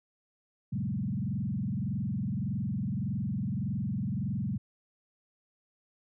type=tone with frequency modulation; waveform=sine; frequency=161.6 Hz; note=E3; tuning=34 cents flat; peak=-29 dBFS; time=0.72-4.58 s; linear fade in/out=10 ms; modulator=21.7 Hz; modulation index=2.7; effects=none